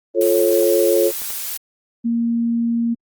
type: chord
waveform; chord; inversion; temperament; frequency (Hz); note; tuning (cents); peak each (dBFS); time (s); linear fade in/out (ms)
sine; F augmented; none; just; 349.2 / 436.5 / 545.7; F4 / A4 / C#5; 0 / -14 / -27; -17; 0.14-1.12; 50
type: noise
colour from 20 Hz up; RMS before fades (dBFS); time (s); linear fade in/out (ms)
blue; -26; 0.21-1.57; 2
type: clicks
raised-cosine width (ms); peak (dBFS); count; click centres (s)
0.5; -21; 3; 1.105 / 1.218 / 1.305
type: tone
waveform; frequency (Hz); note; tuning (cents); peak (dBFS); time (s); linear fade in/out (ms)
sine; 233.1; A#3; 0; -16; 2.04-2.95; 20
effects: Opus 24 kbps